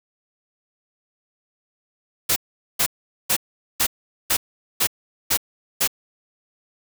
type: noise bursts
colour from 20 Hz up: white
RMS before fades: -19 dBFS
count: 8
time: 2.29-5.876 s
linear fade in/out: 10 ms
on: 72 ms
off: 430 ms
effects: none